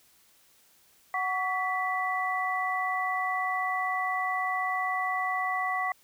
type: tone cluster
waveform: sine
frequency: 741 / 1130 / 1975 Hz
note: F#5 / C#6 / B6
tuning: +2 / +33 / 0 cents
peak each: -31 dBFS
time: 1.14-5.92 s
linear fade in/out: 2 ms
effects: white hiss -62 dBFS RMS until 6.03 s